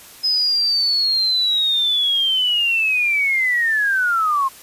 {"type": "linear sweep", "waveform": "sine", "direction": "down", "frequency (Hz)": [5090, 1046.5], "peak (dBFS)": -15, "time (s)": [0.23, 4.49], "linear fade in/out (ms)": 20, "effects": ["white hiss -42 dBFS RMS until 4.62 s", "resampled to 32000 Hz"]}